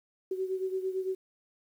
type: beating tone pair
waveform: sine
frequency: 375.5 / 384.4 Hz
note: F#4 / G4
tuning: +26 / -34 cents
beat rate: 8.9 Hz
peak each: -31 / -36 dBFS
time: 0.31-1.15 s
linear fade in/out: 5 ms
effects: 10-bit